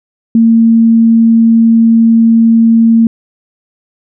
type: tone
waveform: sine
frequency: 227.8 Hz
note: A#3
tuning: 40 cents flat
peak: -3 dBFS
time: 0.35-3.07 s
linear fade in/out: 2 ms
effects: none